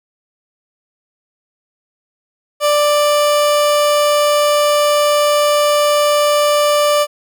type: tone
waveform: 30% pulse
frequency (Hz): 589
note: D5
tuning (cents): +5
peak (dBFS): -8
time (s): 2.6-7.07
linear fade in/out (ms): 50
effects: none